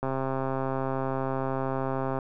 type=click train; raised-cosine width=1 ms; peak=-16 dBFS; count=288; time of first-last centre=0.03-2.188 s; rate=133 Hz; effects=none